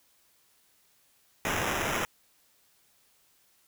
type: noise with sample-and-hold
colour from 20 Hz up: violet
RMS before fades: -30 dBFS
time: 1.45-2.05 s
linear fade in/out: 0 ms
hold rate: 4410 Hz
effects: white hiss -66 dBFS RMS until 3.67 s